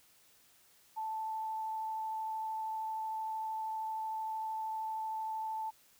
sine tone with vibrato, 879 Hz, A5, 2 cents flat, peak -35 dBFS, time 0.96-5.71 s, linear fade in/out 20 ms, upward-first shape triangle, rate 13 Hz, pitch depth 8 cents each way, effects white hiss -65 dBFS RMS until 5.99 s

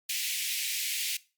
pink high-pass noise, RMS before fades -32 dBFS, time 0.09-1.17 s, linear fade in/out 5 ms, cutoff 2100 Hz, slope 48 dB/octave, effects noise-tail reverb RT60 0.3 s tail -19 dB re dry + Opus 48 kbps

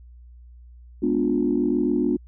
sine chord, G# diminished seventh, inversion none, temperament equal with one note detuned, 207.7 / 246.9 / 293.7 / 355.1 Hz, G#3 / B3 / D4 / F4, 0 / 0 / 0 / +29 cents, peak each -28 / -23 / -23 / -24 dBFS, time 1.02-2.17 s, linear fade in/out 10 ms, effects tanh soft clip ceiling -9 dBFS + added 60 Hz sine -43 dBFS peak until 2.27 s

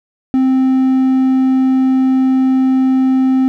triangle tone, 261.6 Hz, C4, in tune, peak -7 dBFS, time 0.34-3.48 s, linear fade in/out 0 ms, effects none

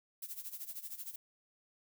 violet noise with tremolo, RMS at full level -42 dBFS, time 0.22-1.16 s, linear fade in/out 5 ms, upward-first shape sine, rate 13 Hz, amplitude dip 80%, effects none

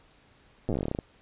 slowing click train, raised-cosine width 2 ms, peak -16 dBFS, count 16, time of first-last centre 0.69-0.988 s, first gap 8 ms, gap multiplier 1.12, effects pink hiss -60 dBFS RMS until 1.21 s + resampled to 8000 Hz

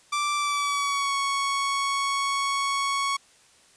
sawtooth tone with pitch glide, 1172 to 1110.1 Hz, D6 to C#6, -4 to +2 cents, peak -20 dBFS, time 0.12-3.17 s, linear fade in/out 10 ms, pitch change -94 cents, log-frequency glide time 0.36-1.15 s, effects white hiss -57 dBFS RMS until 3.76 s + resampled to 22050 Hz

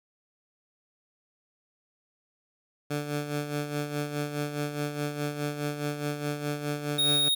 15% pulse tone with tremolo, 146.83 Hz, D3, in tune, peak -21 dBFS, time 2.9-7.29 s, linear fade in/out 10 ms, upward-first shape sine, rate 4.8 Hz, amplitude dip 60%
square tone, 3737 Hz, A#7, 4 cents sharp, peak -23 dBFS, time 6.98-7.35 s, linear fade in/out 10 ms
effects none

